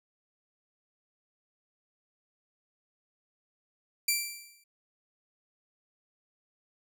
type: tone with exponential decay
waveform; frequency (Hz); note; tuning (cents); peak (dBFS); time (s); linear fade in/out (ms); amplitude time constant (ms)
10% pulse; 2349; D7; 0; -14; 4.08-4.64; 5; 120
effects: none